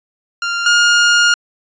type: tone pair in turn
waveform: sawtooth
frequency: 1394 / 1420 Hz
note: F6 / F6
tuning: -4 / +28 cents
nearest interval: unison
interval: 32 cents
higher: second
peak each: -13 / -5 dBFS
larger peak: second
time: 0.42-0.66 / 0.66-1.34 s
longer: second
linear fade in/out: 2 ms
effects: resampled to 16000 Hz